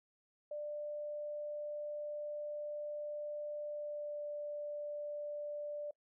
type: tone with pitch glide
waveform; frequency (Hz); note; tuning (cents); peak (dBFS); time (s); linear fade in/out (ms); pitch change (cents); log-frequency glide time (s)
sine; 593 to 589.2; D5 to D5; +17 to +6; -39; 0.51-5.91; 5; -11; 3.63-4.24
effects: noise-tail reverb RT60 0.1 s tail -24 dB re dry